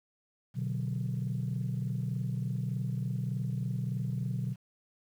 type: chord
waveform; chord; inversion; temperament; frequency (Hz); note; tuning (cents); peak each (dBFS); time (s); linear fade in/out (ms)
sine; B minor; none; equal; 123.47 / 146.83 / 185; B2 / D3 / F#3; 0 / 0 / 0; -32 / -35 / -36; 0.54-4.56; 50
effects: tanh soft clip ceiling -24 dBFS + 10-bit